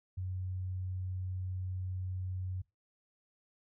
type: tone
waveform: sine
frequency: 92.5 Hz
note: F#2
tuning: in tune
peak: -35 dBFS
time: 0.17-2.62 s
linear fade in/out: 10 ms
effects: noise-tail reverb RT60 0.2 s tail -21 dB re dry